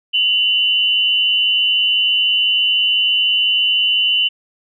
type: tone pair together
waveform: sine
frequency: 2782 / 2996 Hz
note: F7 / F#7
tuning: -7 / +21 cents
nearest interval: minor second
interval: 128 cents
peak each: -17 / -14 dBFS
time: 0.13-4.29 s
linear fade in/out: 20 ms
effects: none